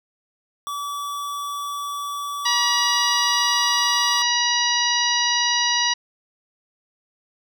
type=tone; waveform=square; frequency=1149 Hz; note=D6; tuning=38 cents flat; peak=-27 dBFS; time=0.67-4.22 s; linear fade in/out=0 ms
type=harmonic tone; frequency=962 Hz; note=B5; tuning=46 cents flat; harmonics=1 / 2 / 3 / 4 / 5 / 6; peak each=-25 / -25 / -25 / -25 / -25 / -25 dBFS; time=2.45-5.94 s; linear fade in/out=10 ms
effects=none